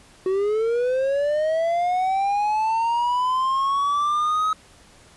triangle linear sweep, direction up, 370 to 1278 Hz, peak -17 dBFS, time 0.26-4.53 s, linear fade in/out 2 ms, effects pink hiss -51 dBFS RMS until 5.16 s + resampled to 24000 Hz

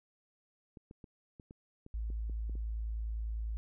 clicks, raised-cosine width 3 ms, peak -37 dBFS, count 10, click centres 0.772 / 0.911 / 1.042 / 1.398 / 1.509 / 1.864 / 2.102 / 2.297 / 2.496 / 2.554 s
sine tone, 55 Hz, A1, in tune, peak -34 dBFS, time 1.94-3.57 s, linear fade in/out 0 ms
effects none

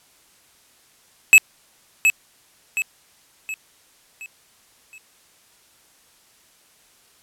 square tone with echo, 2588 Hz, E7, 32 cents flat, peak -6 dBFS, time 1.33-1.38 s, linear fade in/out 0 ms, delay 720 ms, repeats 5, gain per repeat -7 dB, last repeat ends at 4.98 s, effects white hiss -56 dBFS RMS until 7.22 s + low-pass 12000 Hz 12 dB/octave

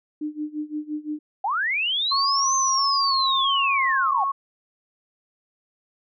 sine tone with tremolo, 302 Hz, D4, 48 cents sharp, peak -24 dBFS, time 0.21-1.19 s, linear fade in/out 5 ms, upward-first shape sine, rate 5.8 Hz, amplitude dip 90%
sine linear two-way sweep, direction up then down, 731 to 6272 to 731 Hz, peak -21 dBFS, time 1.44-4.24 s, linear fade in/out 5 ms, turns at 2.55 s
sine tone with vibrato, 1087 Hz, C#6, 34 cents flat, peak -21 dBFS, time 2.11-4.32 s, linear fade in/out 10 ms, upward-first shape square, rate 1.5 Hz, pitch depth 21 cents each way
effects none

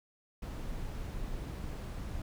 brown noise, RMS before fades -39 dBFS, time 0.42-2.22 s, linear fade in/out 5 ms, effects none

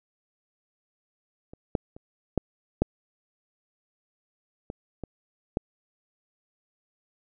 clicks, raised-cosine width 2 ms, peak -30 / -10 / -30 / -9 / -7 / -21 / -21 / -11 dBFS, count 8, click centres 1.535 / 1.752 / 1.965 / 2.377 / 2.82 / 4.701 / 5.037 / 5.571 s, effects none

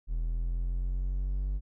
triangle exponential sweep, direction up, 40.28 to 49 Hz, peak -26 dBFS, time 0.07-1.61 s, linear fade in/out 50 ms, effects none

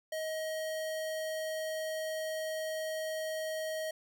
square tone, 631 Hz, D#5, 24 cents sharp, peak -35 dBFS, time 0.12-3.91 s, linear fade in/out 5 ms, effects none

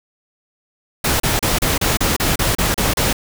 pink noise bursts, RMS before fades -17 dBFS, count 11, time 1.04-3.13 s, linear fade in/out 5 ms, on 160 ms, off 33 ms, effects none

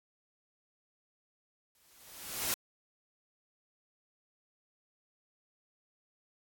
white noise with exponential growth, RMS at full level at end -30 dBFS, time 1.75-2.54 s, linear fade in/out 1 ms, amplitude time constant 170 ms, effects AAC 64 kbps

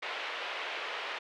white band-pass noise, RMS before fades -38 dBFS, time 0.02-1.19 s, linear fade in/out 10 ms, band 440 to 3100 Hz, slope 24 dB/octave, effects none

